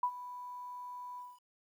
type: tone with ADSR envelope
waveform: sine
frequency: 987.8 Hz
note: B5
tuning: in tune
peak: -26 dBFS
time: 0.03-1.4 s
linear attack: 4 ms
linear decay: 69 ms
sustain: -16 dB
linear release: 220 ms
effects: 11-bit